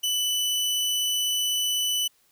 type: tone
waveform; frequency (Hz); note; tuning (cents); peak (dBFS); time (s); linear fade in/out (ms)
sawtooth; 2984; F#7; +14; -20; 0.03-2.08; 10
effects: white hiss -64 dBFS RMS until 2.31 s